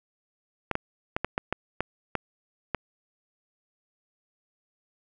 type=clicks; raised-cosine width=0.5 ms; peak=-11 dBFS; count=9; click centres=0.713 / 0.754 / 1.165 / 1.246 / 1.379 / 1.526 / 1.806 / 2.153 / 2.747 s; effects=none